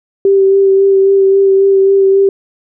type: tone with vibrato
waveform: sine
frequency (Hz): 390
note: G4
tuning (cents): -9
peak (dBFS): -5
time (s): 0.25-2.29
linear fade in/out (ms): 2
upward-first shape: sine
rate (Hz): 3.7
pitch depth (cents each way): 17
effects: none